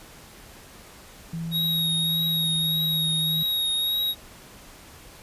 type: tone with pitch glide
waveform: sine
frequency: 165.2 to 160.4 Hz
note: E3 to E3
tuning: +4 to -47 cents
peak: -28 dBFS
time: 1.33-3.43 s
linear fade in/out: 5 ms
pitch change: -51 cents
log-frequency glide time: 2.21-2.87 s
type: tone with vibrato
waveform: square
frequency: 3775 Hz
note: A#7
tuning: 21 cents sharp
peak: -23 dBFS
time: 1.51-4.15 s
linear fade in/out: 50 ms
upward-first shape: triangle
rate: 1.7 Hz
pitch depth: 23 cents each way
effects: pink hiss -47 dBFS RMS until 5.22 s + resampled to 32000 Hz